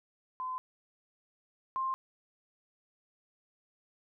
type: tone pair in turn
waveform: sine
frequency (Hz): 1024 / 1054.6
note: C6 / C6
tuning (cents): -38 / +13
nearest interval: minor second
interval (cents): 51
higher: second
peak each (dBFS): -34 / -30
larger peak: second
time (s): 0.4-0.58 / 1.76-1.94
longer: neither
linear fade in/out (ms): 0
effects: none